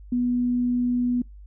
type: tone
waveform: sine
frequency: 245.2 Hz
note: B3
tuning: 12 cents flat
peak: -20 dBFS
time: 0.12-1.22 s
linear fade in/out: 5 ms
effects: noise-tail reverb RT60 0.2 s tail -26 dB re dry + added 50 Hz sine -41 dBFS peak until 1.46 s